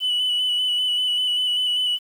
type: tone with vibrato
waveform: sine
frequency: 2977 Hz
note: F#7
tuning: 10 cents sharp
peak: -17 dBFS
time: 0-1.99 s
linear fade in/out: 50 ms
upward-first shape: square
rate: 5.1 Hz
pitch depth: 19 cents each way
effects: tanh soft clip ceiling -17 dBFS + 8-bit